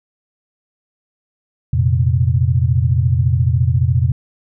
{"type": "chord", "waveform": "sine", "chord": "F suspended fourth", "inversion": "none", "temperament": "equal", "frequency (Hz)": [87.31, 116.54, 130.81], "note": ["F2", "Bb2", "C3"], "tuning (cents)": [0, 0, 0], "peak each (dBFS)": -16, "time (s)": [1.73, 4.12], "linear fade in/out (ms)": 5, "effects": []}